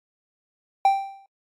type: tone with exponential decay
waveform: triangle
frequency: 784 Hz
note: G5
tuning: in tune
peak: -10 dBFS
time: 0.85-1.26 s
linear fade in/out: 2 ms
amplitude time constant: 87 ms
effects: AAC 48 kbps